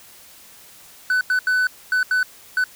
triangle tone bursts at uneven times, 1500 Hz, F#6, 23 cents sharp, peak -14 dBFS, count 6, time 1.1-1.21 / 1.3-1.39 / 1.47-1.67 / 1.92-2.03 / 2.11-2.23 / 2.57-2.64 s, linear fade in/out 2 ms, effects white hiss -46 dBFS RMS until 2.75 s

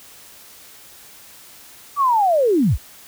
sine linear sweep, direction down, 1174.7 to 31 Hz, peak -13 dBFS, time 1.96-2.78 s, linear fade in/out 50 ms, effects white hiss -44 dBFS RMS until 3.07 s

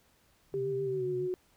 sine tone with vibrato, 138.59 Hz, C#3, in tune, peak -39 dBFS, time 0.52-1.29 s, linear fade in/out 50 ms, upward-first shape sine, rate 7.3 Hz, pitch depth 130 cents each way
sine tone with pitch glide, 394.1 to 365.6 Hz, G4 to F#4, +9 to -21 cents, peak -30 dBFS, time 0.54-1.34 s, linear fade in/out 0 ms, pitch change -130 cents, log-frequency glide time 0.84-1.08 s
effects pink hiss -67 dBFS RMS until 1.56 s

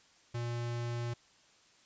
square tone, 119 Hz, A#2, 36 cents sharp, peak -35 dBFS, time 0.34-1.14 s, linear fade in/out 10 ms, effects white hiss -64 dBFS RMS until 1.85 s + resampled to 16000 Hz

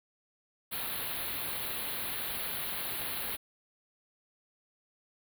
white band-stop noise, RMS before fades -36 dBFS, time 0.71-3.37 s, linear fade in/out 20 ms, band 4400 to 10000 Hz, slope 96 dB/octave, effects none

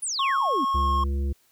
sine exponential sweep, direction down, 10520 to 233.1 Hz, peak -26 dBFS, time 0.02-0.65 s, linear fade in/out 10 ms
triangle tone with pitch glide, 1089 to 1082.1 Hz, C#6 to C#6, -31 to -42 cents, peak -20 dBFS, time 0.19-1.04 s, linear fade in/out 5 ms, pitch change -11 cents, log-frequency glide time 0.75-0.91 s
harmonic tone, 69.3 Hz, C#2, in tune, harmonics 1 / 3 / 5 / 7, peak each -23 / -37 / -38 / -48 dBFS, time 0.74-1.33 s, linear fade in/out 10 ms
effects white hiss -63 dBFS RMS until 1.51 s

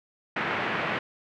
white band-pass noise, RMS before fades -29 dBFS, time 0.36-0.99 s, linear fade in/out 5 ms, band 110 to 2300 Hz, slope 24 dB/octave, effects none

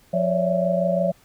sine tone cluster, 178.1 / 552 / 578 / 664 Hz, F3 / C#5 / D5 / E5, +34 / -7 / -28 / +12 cents, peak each -24 dBFS, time 0.13-1.12 s, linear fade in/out 10 ms, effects pink hiss -56 dBFS RMS until 1.24 s

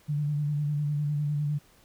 sine tone with vibrato, 147.3 Hz, D3, 6 cents sharp, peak -25 dBFS, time 0.08-1.59 s, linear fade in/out 20 ms, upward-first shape square, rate 9.9 Hz, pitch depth 27 cents each way, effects pink hiss -60 dBFS RMS until 1.84 s

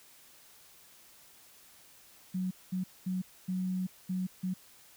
sine tone bursts at uneven times, 185 Hz, F#3, in tune, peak -30 dBFS, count 6, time 2.34-2.51 / 2.72-2.84 / 3.06-3.22 / 3.48-3.87 / 4.09-4.27 / 4.43-4.54 s, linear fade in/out 10 ms, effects white hiss -58 dBFS RMS until 4.96 s

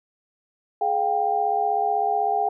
sine tone cluster, 421.9 / 712 / 788 Hz, G#4 / F5 / G5, +27 / +33 / +9 cents, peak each -28 / -24 / -22 dBFS, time 0.81-2.49 s, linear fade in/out 5 ms, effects none

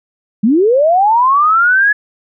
sine linear sweep, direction up, 194.7 to 1707 Hz, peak -7 dBFS, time 0.43-1.93 s, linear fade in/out 10 ms, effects none

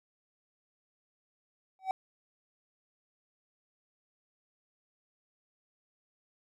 triangle tone with exponential growth, 761 Hz, F#5, 48 cents sharp, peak -22 dBFS, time 1.79-1.91 s, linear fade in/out 1 ms, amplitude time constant 24 ms, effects none

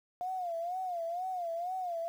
sine tone with vibrato, 707 Hz, F5, 21 cents sharp, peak -33 dBFS, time 0.21-2.08 s, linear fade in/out 0 ms, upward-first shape sine, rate 2.1 Hz, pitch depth 110 cents each way, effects 10-bit

